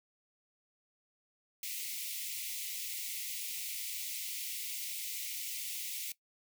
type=high-pass noise; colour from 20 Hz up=white; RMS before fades=-40 dBFS; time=1.63-6.12 s; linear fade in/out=2 ms; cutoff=2000 Hz; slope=96 dB/octave; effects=noise-tail reverb RT60 0.1 s tail -18 dB re dry